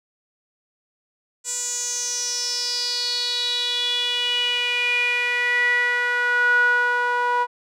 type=tone with band-pass filter sweep; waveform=sawtooth; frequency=487.2 Hz; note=B4; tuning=24 cents flat; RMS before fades=-22 dBFS; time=1.44-7.47 s; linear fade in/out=50 ms; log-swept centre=7500 to 1100 Hz; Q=7.3; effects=none